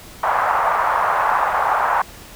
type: band-pass noise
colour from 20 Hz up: white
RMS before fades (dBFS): -18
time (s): 0.23-2.02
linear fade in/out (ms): 5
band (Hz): 730 to 1200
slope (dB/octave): 24
effects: pink hiss -40 dBFS RMS until 2.35 s